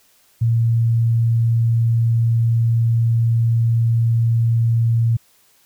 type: tone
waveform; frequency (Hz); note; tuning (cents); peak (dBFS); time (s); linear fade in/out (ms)
sine; 115.5; A#2; -16; -13; 0.41-5.17; 10
effects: white hiss -56 dBFS RMS until 5.65 s